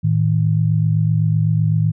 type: tone pair together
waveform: sine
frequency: 109.7 / 157.58 Hz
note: A2 / D#3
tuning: -5 / +22 cents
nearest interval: tritone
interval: 627 cents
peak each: -16 dBFS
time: 0.03-1.92 s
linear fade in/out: 20 ms
effects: none